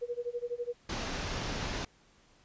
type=tone with tremolo; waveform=sine; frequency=481.5 Hz; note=B4; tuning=44 cents flat; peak=-30 dBFS; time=0.01-0.74 s; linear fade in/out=20 ms; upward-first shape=sine; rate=12 Hz; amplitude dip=95%
type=low-pass noise; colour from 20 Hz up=pink; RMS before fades=-36 dBFS; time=0.89-1.85 s; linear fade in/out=5 ms; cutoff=6600 Hz; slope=48 dB/octave
effects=pink hiss -64 dBFS RMS until 2.44 s + resampled to 16000 Hz